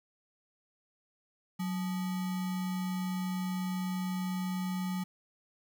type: tone with sample-and-hold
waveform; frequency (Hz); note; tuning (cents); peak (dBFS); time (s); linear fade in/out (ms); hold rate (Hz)
sine; 184.2; F#3; -7; -31; 1.59-5.04; 10; 1050
effects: none